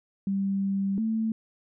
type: tone pair in turn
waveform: sine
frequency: 196 / 221.9 Hz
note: G3 / A3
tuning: 0 / +15 cents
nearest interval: major second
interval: 215 cents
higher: second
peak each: -24 dBFS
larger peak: neither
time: 0.27-0.98 / 0.98-1.32 s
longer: first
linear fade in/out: 2 ms
effects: none